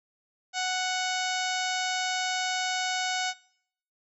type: harmonic tone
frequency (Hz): 740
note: F#5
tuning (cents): 0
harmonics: 1 / 2 / 3 / 4 / 5 / 6 / 7 / 8 / 9 / 10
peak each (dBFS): -31 / -34 / -36 / -37 / -38 / -39 / -39 / -40 / -41 / -41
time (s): 0.53-3.34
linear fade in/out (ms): 50
effects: noise-tail reverb RT60 0.7 s tail -23 dB re dry